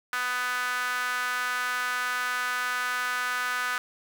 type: tone with high-pass filter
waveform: sawtooth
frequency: 248.8 Hz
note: B3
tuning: 13 cents sharp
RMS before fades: -29 dBFS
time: 0.13-3.78 s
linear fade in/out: 0 ms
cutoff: 1400 Hz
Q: 4.3
effects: none